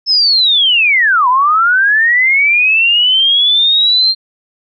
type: linear two-way sweep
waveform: sine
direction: down then up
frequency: 5274 to 970 to 4206 Hz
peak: -7 dBFS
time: 0.06-4.15 s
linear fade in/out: 50 ms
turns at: 1.28 s
effects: none